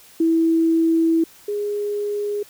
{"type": "tone pair in turn", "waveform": "sine", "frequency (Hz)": [327.6, 412.8], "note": ["E4", "G#4"], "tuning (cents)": [-11, -10], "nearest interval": "major third", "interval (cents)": 401, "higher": "second", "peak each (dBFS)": [-14, -21], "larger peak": "first", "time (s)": [[0.2, 1.24], [1.48, 2.43]], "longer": "first", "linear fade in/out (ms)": 5, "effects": ["white hiss -48 dBFS RMS until 2.49 s"]}